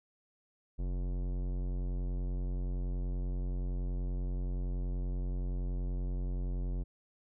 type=tone with tanh clipping; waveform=sine; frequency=45.27 Hz; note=F#1; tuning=37 cents flat; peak=-34 dBFS; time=0.78-6.84 s; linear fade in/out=20 ms; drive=18 dB; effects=none